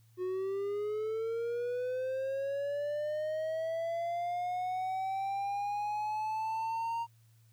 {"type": "linear sweep", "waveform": "triangle", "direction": "up", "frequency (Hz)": [361.9, 932.3], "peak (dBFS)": -30, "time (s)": [0.17, 7.07], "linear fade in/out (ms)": 50, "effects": ["added 113 Hz sine -60 dBFS peak until 7.52 s", "white hiss -72 dBFS RMS until 7.52 s"]}